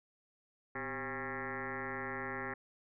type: tone with frequency modulation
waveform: sine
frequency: 1088 Hz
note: C#6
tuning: 33 cents flat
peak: -37 dBFS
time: 0.75-2.54 s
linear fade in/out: 5 ms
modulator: 139 Hz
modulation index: 6.6
effects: none